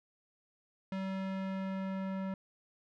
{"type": "tone with low-pass filter sweep", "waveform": "square", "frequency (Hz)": 191.4, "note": "G3", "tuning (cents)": -41, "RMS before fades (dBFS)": -37, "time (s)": [0.92, 2.34], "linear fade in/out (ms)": 2, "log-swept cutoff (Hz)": [3100, 1600], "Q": 0.79, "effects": []}